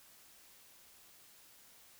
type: silence
effects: white hiss -61 dBFS RMS until 1.99 s